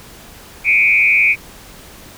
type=tone with frequency modulation; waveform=sine; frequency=2349 Hz; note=D7; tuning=in tune; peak=-9 dBFS; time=0.64-1.36 s; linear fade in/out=50 ms; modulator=107 Hz; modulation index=1.5; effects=pink hiss -39 dBFS RMS until 2.17 s